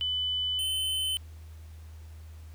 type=tone pair in turn; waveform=sine / square; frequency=3000 / 3051 Hz; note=F#7 / G7; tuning=+23 / -48 cents; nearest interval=unison; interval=29 cents; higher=second; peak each=-27 / -28 dBFS; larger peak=first; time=0.01-0.59 / 0.59-1.17 s; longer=neither; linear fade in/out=0 ms; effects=added 79 Hz sine -43 dBFS peak until 2.54 s + pink hiss -60 dBFS RMS until 2.54 s